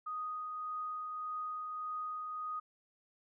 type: tone with tremolo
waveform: sine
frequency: 1244.5 Hz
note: D#6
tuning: in tune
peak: -36 dBFS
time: 0.06-2.6 s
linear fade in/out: 10 ms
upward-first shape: triangle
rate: 1.7 Hz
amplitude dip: 30%
effects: none